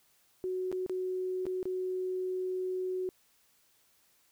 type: tone with dropouts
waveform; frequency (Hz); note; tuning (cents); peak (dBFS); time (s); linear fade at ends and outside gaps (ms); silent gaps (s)
sine; 370; F#4; 0; -31; 0.44-3.09; 0; 0.716-0.726 / 0.863-0.896 / 1.455-1.466 / 1.629-1.655
effects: white hiss -68 dBFS RMS until 4.31 s